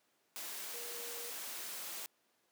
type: tone in noise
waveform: sine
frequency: 475.2 Hz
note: A#4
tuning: 33 cents sharp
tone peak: -50 dBFS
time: 0.74-1.3 s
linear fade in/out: 0 ms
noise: white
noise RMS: -44 dBFS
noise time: 0.36-2.06 s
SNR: -9 dB
effects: pink hiss -75 dBFS RMS until 2.51 s + high-pass 300 Hz 12 dB/octave